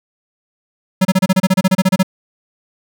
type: tone bursts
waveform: square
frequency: 188.1 Hz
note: F#3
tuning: 29 cents sharp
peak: -9 dBFS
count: 15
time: 1.01-2.031 s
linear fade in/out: 10 ms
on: 41 ms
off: 29 ms
effects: none